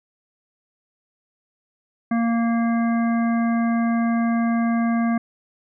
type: harmonic tone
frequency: 231.6 Hz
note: A#3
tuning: 11 cents flat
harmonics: 1 / 3 / 5 / 7 / 9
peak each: -18 / -28 / -32 / -35 / -37 dBFS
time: 2.11-5.18 s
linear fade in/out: 5 ms
effects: none